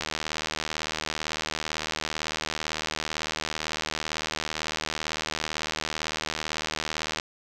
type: click train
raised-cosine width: 0.2 ms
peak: -11 dBFS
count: 561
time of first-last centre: 0.01-7.199 s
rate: 77.9 Hz
effects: none